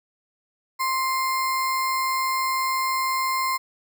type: tone with sample-and-hold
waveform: sine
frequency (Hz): 1048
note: C6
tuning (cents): +2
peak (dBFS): -21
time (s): 0.79-3.58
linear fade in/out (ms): 20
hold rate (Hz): 3150
effects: none